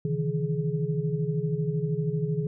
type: tone cluster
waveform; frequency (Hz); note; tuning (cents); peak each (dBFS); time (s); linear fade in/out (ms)
sine; 132.5 / 152.6 / 165.4 / 419.6; C3 / D#3 / E3 / G#4; +22 / -33 / +6 / +18; -33 / -28 / -30 / -32; 0.05-2.47; 2
effects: none